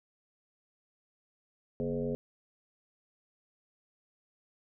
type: tone with frequency modulation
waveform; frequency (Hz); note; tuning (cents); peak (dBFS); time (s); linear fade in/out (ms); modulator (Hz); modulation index
sine; 329.6; E4; 0; -30; 1.8-2.15; 0; 90.2; 2.3
effects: none